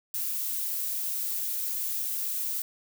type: noise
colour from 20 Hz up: violet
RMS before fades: -31 dBFS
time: 0.14-2.62 s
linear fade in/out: 2 ms
effects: none